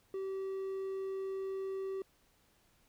triangle tone, 385.2 Hz, G4, 30 cents flat, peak -34 dBFS, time 0.14-2.02 s, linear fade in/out 2 ms, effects pink hiss -70 dBFS RMS until 2.88 s

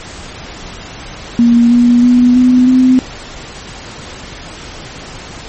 sine tone with pitch steps, 236.2 / 241 / 245.9 / 251 / 256.1 Hz, A#3 / B3 / B3 / B3 / C4, +23 / -42 / -7 / +28 / -37 cents, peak -4 dBFS, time 1.39-2.99 s, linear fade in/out 0 ms, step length 320 ms, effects pink hiss -29 dBFS RMS until 5.48 s + MP3 32 kbps

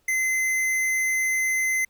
square tone, 2056 Hz, C7, 31 cents flat, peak -22 dBFS, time 0.08-1.85 s, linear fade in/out 5 ms, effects pink hiss -67 dBFS RMS until 1.89 s

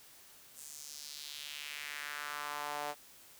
sawtooth tone with high-pass filter sweep, 146.83 Hz, D3, in tune, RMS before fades -43 dBFS, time 0.54-2.95 s, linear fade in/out 50 ms, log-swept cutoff 8400 to 660 Hz, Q 2.1, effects white hiss -58 dBFS RMS until 3.39 s

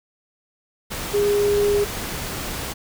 sine tone in noise, 409.2 Hz, G#4, 26 cents flat, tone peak -16 dBFS, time 1.13-1.85 s, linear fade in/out 20 ms, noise pink, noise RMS -29 dBFS, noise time 0.9-2.74 s, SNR +10 dB, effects none

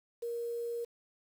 sine tone with quantisation, 470.6 Hz, A#4, 16 cents sharp, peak -34 dBFS, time 0.22-0.85 s, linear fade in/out 10 ms, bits 9, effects none

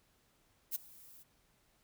violet noise with ADSR envelope, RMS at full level -34 dBFS, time 0.71-1.24 s, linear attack 42 ms, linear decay 14 ms, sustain -23 dB, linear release 25 ms, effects pink hiss -72 dBFS RMS until 1.83 s

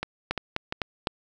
two click trains, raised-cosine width 0.3 ms, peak -13 / -10 dBFS, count 4 / 4, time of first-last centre 0.03-1.072 / 0.31-1.071 s, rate 2.88 / 3.94 Hz, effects none

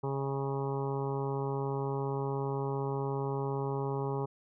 harmonic tone with a mistuned harmonic, 137.3 Hz, C#3, 16 cents flat, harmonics 1 / 2 / 3 / 4 / 5 / 6 / 7 / 8 / 9, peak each -34 / -42 / -35 / -45 / -51 / -41 / -43 / -46 / -51 dBFS, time 0.03-4.26 s, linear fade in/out 10 ms, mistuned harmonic 5, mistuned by -55 cents, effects none

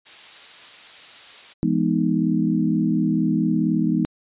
blue noise, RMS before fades -35 dBFS, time 0.05-1.54 s, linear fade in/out 20 ms
sine chord, E major seventh, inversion none, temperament equal with one note detuned, 168.86 / 207.7 / 246.9 / 311.1 Hz, E3 / G#3 / B3 / D#4, +42 / 0 / 0 / 0 cents, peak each -23 dBFS, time 1.63-4.05 s, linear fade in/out 0 ms
effects resampled to 8000 Hz

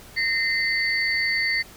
sine tone cluster, 1837 / 2066 / 4514 Hz, A#6 / C7 / C#8, -26 / -22 / +31 cents, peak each -26 / -23 / -27 dBFS, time 0.16-1.63 s, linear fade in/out 20 ms, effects pink hiss -46 dBFS RMS until 1.76 s

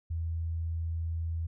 sine tone, 82.41 Hz, E2, in tune, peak -30 dBFS, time 0.1-1.47 s, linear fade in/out 10 ms, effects none

